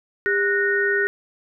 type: tone cluster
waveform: sine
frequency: 401.6 / 1473 / 1851 Hz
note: G4 / F#6 / A#6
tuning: +42 / -8 / -13 cents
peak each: -22 dBFS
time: 0.26-1.07 s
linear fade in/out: 0 ms
effects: none